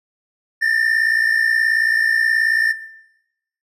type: tone pair together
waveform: triangle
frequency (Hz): 1783 / 1841.6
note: A6 / A#6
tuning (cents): +22 / -22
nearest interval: minor second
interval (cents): 56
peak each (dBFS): -14 / -19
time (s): 0.61-2.73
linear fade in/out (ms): 20
effects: noise-tail reverb RT60 0.9 s tail -17 dB re dry + resampled to 32000 Hz